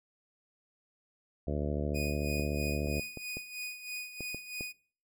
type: harmonic tone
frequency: 73.42 Hz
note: D2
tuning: in tune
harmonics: 1 / 2 / 3 / 4 / 5 / 6 / 7 / 8 / 9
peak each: -34 / -37 / -39 / -40 / -41 / -42 / -42 / -43 / -44 dBFS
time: 1.47-3 s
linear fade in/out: 5 ms
type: tone with tremolo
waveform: sawtooth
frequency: 2478 Hz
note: D#7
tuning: 8 cents flat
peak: -33 dBFS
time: 1.94-4.73 s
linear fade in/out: 20 ms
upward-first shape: sine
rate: 3.1 Hz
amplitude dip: 70%
type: clicks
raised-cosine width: 2 ms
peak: -27 dBFS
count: 7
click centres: 2.397 / 2.872 / 3.173 / 3.37 / 4.207 / 4.346 / 4.609 s
effects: noise-tail reverb RT60 0.5 s tail -25 dB re dry